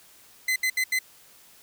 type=tone bursts at uneven times; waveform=40% pulse; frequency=2039 Hz; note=C7; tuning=45 cents flat; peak=-21 dBFS; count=4; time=0.48-0.56 / 0.63-0.7 / 0.77-0.84 / 0.92-0.99 s; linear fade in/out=5 ms; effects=white hiss -54 dBFS RMS until 1.62 s